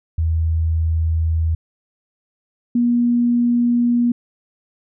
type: tone pair in turn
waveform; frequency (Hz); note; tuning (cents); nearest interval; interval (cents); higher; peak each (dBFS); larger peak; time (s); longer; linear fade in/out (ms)
sine; 81 / 239.7; E2 / A#3; -30 / +48; octave + perfect fifth; 1878; second; -15 / -13; second; 0.18-1.55 / 2.75-4.12; neither; 5
effects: none

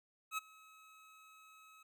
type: tone with ADSR envelope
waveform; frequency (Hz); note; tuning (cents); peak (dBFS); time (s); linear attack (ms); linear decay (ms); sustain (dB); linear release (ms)
25% pulse; 1283; E6; -47; -31; 0.31-1.83; 67; 17; -24; 6
effects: none

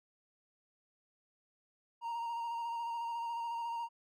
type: tone with vibrato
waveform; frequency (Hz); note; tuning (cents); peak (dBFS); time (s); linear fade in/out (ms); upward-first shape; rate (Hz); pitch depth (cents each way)
triangle; 932.3; A#5; 0; -34; 2.01-3.89; 50; square; 14; 18
effects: none

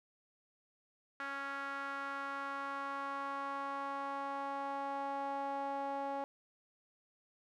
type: tone with band-pass filter sweep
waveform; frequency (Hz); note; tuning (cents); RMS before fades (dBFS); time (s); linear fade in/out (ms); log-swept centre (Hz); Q
sawtooth; 277.2; C#4; 0; -40; 1.2-6.24; 0; 1500 to 750; 3.2
effects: none

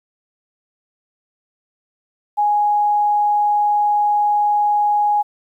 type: tone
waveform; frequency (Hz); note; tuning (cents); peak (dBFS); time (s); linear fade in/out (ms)
sine; 830.6; G#5; 0; -13; 2.37-5.23; 20
effects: 9-bit

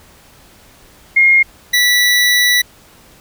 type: tone pair in turn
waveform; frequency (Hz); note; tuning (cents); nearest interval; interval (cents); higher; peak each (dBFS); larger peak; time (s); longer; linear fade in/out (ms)
sine / 25% pulse; 2138 / 1960.1; C7 / B6; +37 / -14; major second; 151; first; -6; neither; 1.16-1.43 / 1.73-2.62; second; 10
effects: pink hiss -45 dBFS RMS until 3.2 s

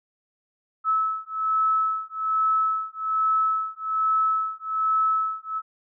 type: beating tone pair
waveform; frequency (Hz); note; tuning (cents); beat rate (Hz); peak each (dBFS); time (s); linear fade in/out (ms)
sine; 1300 / 1301.2; E6 / E6; -24 / -23; 1.2; -24; 0.84-5.62; 50
effects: none

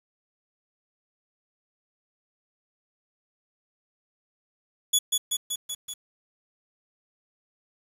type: tone with echo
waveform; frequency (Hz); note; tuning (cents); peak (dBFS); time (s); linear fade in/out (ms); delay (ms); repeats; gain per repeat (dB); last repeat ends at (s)
15% pulse; 3400; G#7; +40; -11; 4.93-4.99; 10; 190; 5; -3; 5.94
effects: resampled to 32000 Hz + 8-bit

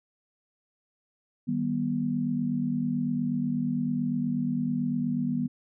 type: chord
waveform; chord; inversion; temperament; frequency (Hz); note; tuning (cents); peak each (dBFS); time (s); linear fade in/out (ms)
sine; Eb augmented; none; just; 155.56 / 194.45 / 243.1; Eb3 / G3 / B3; 0 / -14 / -27; -32 / -32 / -27; 1.47-5.48; 20
effects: none

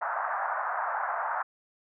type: band-pass noise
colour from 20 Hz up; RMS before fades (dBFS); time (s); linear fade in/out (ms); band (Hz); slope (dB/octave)
pink; -31; 0.01-1.43; 10; 680 to 1600; 48
effects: none

